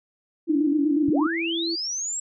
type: tone with pitch glide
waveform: sine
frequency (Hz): 330 to 332.7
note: E4 to E4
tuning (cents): +2 to +16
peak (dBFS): -26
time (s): 0.47-1.76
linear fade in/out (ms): 20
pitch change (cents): +14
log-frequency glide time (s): 0.97-1.58
type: tone with vibrato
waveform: sine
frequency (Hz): 293.7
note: D4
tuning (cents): 0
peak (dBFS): -19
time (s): 0.49-1.27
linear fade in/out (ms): 10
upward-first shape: square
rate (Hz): 8.4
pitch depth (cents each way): 65
type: linear sweep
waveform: sine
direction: up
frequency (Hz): 69.3 to 7750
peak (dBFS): -26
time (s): 1.08-2.2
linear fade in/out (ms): 5
effects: none